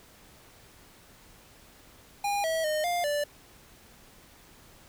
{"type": "tone with pitch steps", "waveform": "square", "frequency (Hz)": [812, 647, 613, 702, 585], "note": ["G#5", "E5", "D#5", "F5", "D5"], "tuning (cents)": [-39, -32, -26, 9, -7], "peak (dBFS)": -27, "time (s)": [2.24, 3.24], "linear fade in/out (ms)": 5, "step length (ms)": 200, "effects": ["pink hiss -55 dBFS RMS until 4.88 s"]}